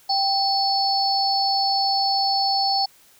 sine tone cluster, 783 / 4430 / 5250 Hz, G5 / C#8 / E8, -2 / -2 / -8 cents, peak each -21 / -22 / -27 dBFS, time 0.09-2.86 s, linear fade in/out 10 ms, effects white hiss -54 dBFS RMS until 3.19 s

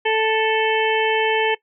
harmonic tone, 440 Hz, A4, in tune, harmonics 1 / 2 / 4 / 5 / 6 / 7, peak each -19 / -22 / -25 / -26 / -27 / -27 dBFS, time 0.05-1.55 s, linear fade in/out 10 ms, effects noise-tail reverb RT60 0.1 s tail -20 dB re dry

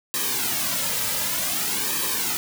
white noise with flanger, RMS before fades -25 dBFS, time 0.14-2.37 s, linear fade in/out 0 ms, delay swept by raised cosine 1.4 to 2.8 ms, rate 0.54 Hz, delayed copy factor -0.75, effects none

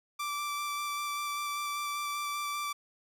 sawtooth tone with vibrato, 1169 Hz, D6, 8 cents flat, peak -29 dBFS, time 0.19-2.73 s, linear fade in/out 10 ms, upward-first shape square, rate 5.1 Hz, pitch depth 9 cents each way, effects none

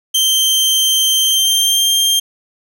sawtooth tone with pitch glide, 3136 to 3185 Hz, G7 to G7, 0 to +27 cents, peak -8 dBFS, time 0.14-2.2 s, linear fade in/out 10 ms, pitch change +27 cents, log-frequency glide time 1.2-1.93 s, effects none

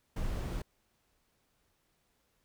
brown noise, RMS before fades -35 dBFS, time 0.16-0.62 s, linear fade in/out 5 ms, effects pink hiss -75 dBFS RMS until 2.44 s

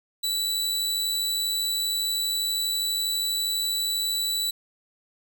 sawtooth tone with amplitude modulation, 3951 Hz, B7, in tune, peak -20 dBFS, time 0.23-4.51 s, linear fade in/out 10 ms, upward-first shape sine, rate 92.4 Hz, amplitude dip 25%, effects none

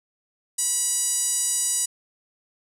5% pulse tone with band-pass filter, 973 Hz, B5, 26 cents flat, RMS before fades -24 dBFS, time 0.58-1.86 s, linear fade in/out 10 ms, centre 8300 Hz, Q 3.1, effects none

